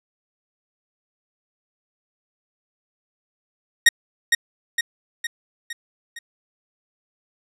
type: tone with echo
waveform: sawtooth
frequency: 1871 Hz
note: A#6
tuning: 6 cents sharp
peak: -5 dBFS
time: 3.86-3.89 s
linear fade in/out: 5 ms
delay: 460 ms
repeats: 5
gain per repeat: -5 dB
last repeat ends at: 6.19 s
effects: low-pass 11000 Hz 12 dB/octave